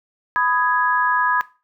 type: chord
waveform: sine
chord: G# minor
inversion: first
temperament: just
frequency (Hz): 996.7 / 1245.9 / 1661.2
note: B5 / D#6 / G#6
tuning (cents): +16 / +2 / 0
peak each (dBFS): -20 / -23 / -19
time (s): 0.36-1.41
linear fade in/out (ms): 0
effects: noise-tail reverb RT60 0.3 s tail -17 dB re dry